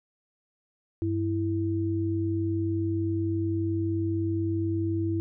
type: tone pair together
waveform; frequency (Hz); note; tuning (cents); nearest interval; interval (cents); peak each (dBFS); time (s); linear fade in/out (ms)
sine; 98 / 329.6; G2 / E4; 0 / 0; octave + major sixth; 2100; -28 / -27; 1.02-5.2; 0
effects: none